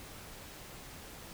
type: silence
effects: pink hiss -49 dBFS RMS until 1.33 s